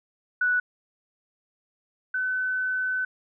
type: tone pair in turn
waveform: sine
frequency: 1479 / 1511.8 Hz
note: F#6 / F#6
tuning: -1 / +37 cents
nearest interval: unison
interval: 38 cents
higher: second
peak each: -20 / -24 dBFS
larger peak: first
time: 0.41-0.6 / 2.14-3.05 s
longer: second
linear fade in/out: 5 ms
effects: none